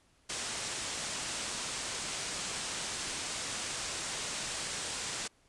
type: low-pass noise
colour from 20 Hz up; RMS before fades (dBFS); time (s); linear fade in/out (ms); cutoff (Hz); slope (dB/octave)
white; -38; 0.29-5.28; 10; 9000; 48
effects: pink hiss -68 dBFS RMS until 5.48 s + resampled to 24000 Hz